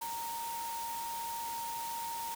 sine tone in noise, 927 Hz, A#5, 10 cents flat, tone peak -37 dBFS, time 0.01-2.35 s, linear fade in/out 10 ms, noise white, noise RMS -44 dBFS, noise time 0.01-2.35 s, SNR +4 dB, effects none

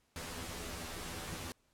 pink noise with comb filter, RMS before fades -43 dBFS, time 0.16-1.52 s, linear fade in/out 0 ms, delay 12 ms, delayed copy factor +0.95, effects pink hiss -74 dBFS RMS until 1.73 s + low-pass 12000 Hz 12 dB/octave

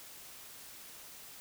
silence, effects white hiss -51 dBFS RMS until 1.4 s

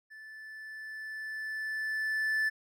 triangle tone with level ramp, 1751 Hz, A6, 9 cents flat, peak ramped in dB -45 to -24 dBFS, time 0.1-2.5 s, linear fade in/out 20 ms, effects none

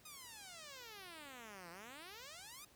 5% pulse exponential two-way sweep, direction down then up, 1266 to 164.81 to 1266 Hz, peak -40 dBFS, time 0.05-2.65 s, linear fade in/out 5 ms, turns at 1.7 s, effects pink hiss -66 dBFS RMS until 2.75 s + high-pass 60 Hz 12 dB/octave

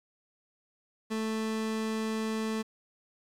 30% pulse tone, 220 Hz, A3, in tune, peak -27 dBFS, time 1.1-2.63 s, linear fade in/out 20 ms, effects low-pass 10000 Hz 12 dB/octave + 9-bit

